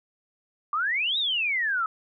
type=exponential two-way sweep; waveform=sine; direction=up then down; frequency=1145 to 3867 to 1268 Hz; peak=-23 dBFS; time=0.73-1.86 s; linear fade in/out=2 ms; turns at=1.18 s; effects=none